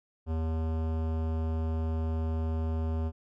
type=tone with hard clipping; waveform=sine; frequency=80.3 Hz; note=E2; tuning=45 cents flat; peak=-30 dBFS; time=0.26-3.12 s; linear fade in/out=50 ms; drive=18 dB; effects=none